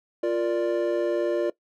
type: chord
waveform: triangle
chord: Bb major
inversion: second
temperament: equal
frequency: 349.2 / 466.2 / 587.3 Hz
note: F4 / Bb4 / D5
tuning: 0 / 0 / 0 cents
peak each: -23 / -27 / -24 dBFS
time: 0.23-1.5 s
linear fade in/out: 5 ms
effects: noise-tail reverb RT60 0.1 s tail -19 dB re dry